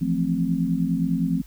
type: chord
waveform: sine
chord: F major seventh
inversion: third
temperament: equal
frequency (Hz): 164.81 / 174.61 / 220 / 261.6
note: E3 / F3 / A3 / C4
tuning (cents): 0 / 0 / 0 / 0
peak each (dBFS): -27 / -24 / -28 / -25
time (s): 0.01-1.42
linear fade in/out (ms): 10
effects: added 50 Hz sine -43 dBFS peak until 1.46 s + white hiss -55 dBFS RMS until 1.46 s